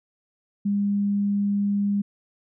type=tone; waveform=sine; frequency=202.2 Hz; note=G#3; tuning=46 cents flat; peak=-20 dBFS; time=0.65-2.02 s; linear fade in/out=10 ms; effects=none